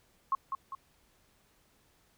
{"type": "tone with echo", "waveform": "sine", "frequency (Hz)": 1081, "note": "C#6", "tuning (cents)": -44, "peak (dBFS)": -25, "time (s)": [0.32, 0.35], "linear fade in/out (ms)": 2, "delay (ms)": 200, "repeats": 2, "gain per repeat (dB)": -6, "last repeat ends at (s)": 0.75, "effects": ["pink hiss -68 dBFS RMS until 2.17 s"]}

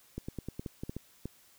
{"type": "clicks", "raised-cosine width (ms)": 3, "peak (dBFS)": -24, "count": 10, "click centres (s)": [0.18, 0.285, 0.387, 0.486, 0.595, 0.662, 0.835, 0.895, 0.966, 1.256], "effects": ["white hiss -62 dBFS RMS until 1.58 s"]}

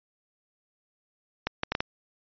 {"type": "clicks", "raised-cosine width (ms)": 0.3, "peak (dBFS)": -10, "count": 5, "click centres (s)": [1.47, 1.634, 1.72, 1.751, 1.805], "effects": ["resampled to 11025 Hz"]}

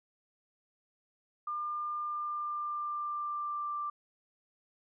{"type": "tone with pitch glide", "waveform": "sine", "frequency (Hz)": [1200, 1179.4], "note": ["D6", "D6"], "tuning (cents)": [37, 7], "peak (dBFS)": -33, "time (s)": [1.47, 3.9], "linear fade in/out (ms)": 5, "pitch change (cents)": -30, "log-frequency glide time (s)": [2.01, 3.77], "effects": []}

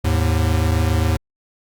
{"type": "tone pair together", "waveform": "square", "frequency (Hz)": [79.36, 106.8], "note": ["D#2", "G#2"], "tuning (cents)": [35, 49], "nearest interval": "perfect fourth", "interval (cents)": 514, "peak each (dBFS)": [-18, -20], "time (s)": [0.04, 1.17], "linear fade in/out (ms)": 10, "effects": ["Opus 48 kbps"]}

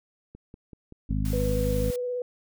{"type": "click train", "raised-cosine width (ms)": 3, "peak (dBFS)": -31, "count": 7, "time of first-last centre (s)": [0.35, 1.497], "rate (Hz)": 5.23}
{"type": "harmonic tone", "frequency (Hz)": 51.8, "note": "G#1", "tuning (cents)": -4, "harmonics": [1, 2, 3, 4, 5], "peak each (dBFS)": [-27, -30, -32, -33, -34], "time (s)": [1.09, 1.91], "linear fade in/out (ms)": 10}
{"type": "noise", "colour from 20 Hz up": "white", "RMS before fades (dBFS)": -42, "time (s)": [1.25, 1.96], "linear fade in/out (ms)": 2}
{"type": "tone with vibrato", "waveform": "sine", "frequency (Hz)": 493.9, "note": "B4", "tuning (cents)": 0, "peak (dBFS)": -27, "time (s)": [1.33, 2.22], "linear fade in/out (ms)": 2, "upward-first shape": "sine", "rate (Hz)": 17, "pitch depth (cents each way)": 15}
{"effects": []}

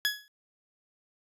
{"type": "tone with exponential decay", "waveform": "20% pulse", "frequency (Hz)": 1683, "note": "G#6", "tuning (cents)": 23, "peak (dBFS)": -17, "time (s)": [0.05, 0.28], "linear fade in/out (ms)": 0, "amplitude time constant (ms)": 49, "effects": ["resampled to 32000 Hz"]}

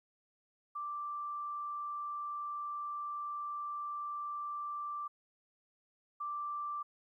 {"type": "tone pair in turn", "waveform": "sine", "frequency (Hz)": [1174.7, 1174.7], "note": ["D6", "D6"], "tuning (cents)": [0, 0], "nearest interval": "unison", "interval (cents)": 0, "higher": "neither", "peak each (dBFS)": [-37, -36], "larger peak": "second", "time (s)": [[0.75, 5.08], [6.2, 6.83]], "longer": "first", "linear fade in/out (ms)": 10, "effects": ["13-bit"]}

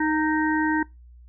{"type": "harmonic tone with a mistuned harmonic", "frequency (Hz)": 311.1, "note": "D#4", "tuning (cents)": 0, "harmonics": [1, 3, 5, 6], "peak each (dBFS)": [-22, -27, -29, -30], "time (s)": [0, 0.83], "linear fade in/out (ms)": 5, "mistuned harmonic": 3, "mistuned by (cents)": -20, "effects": ["noise-tail reverb RT60 0.2 s tail -22 dB re dry", "added 60 Hz sine -45 dBFS peak until 1.28 s"]}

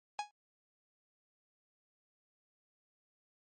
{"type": "tone with exponential decay", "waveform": "45% pulse", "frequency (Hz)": 832, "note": "G#5", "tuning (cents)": 3, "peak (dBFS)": -31, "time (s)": [0.19, 0.31], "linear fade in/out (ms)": 1, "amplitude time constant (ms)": 26, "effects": ["MP3 32 kbps"]}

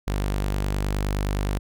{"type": "tone", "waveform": "sawtooth", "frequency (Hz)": 49.63, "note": "G1", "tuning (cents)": 22, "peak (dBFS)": -19, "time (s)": [0.07, 1.59], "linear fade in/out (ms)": 10, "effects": []}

